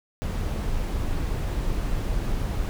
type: noise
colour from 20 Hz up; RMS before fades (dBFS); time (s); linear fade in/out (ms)
brown; -26; 0.22-2.69; 0
effects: none